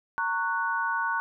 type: chord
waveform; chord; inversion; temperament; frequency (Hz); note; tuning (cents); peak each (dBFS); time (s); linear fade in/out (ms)
sine; F# major; first; equal with one note detuned; 919.5 / 1108.7 / 1480; A#5 / C#6 / F#6; -24 / 0 / 0; -30 / -31 / -28; 0.18-1.2; 0
effects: none